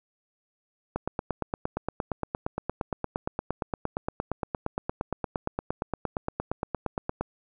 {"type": "click train", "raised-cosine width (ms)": 1, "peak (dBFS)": -14, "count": 55, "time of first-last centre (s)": [0.96, 7.21], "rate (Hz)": 8.64, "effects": []}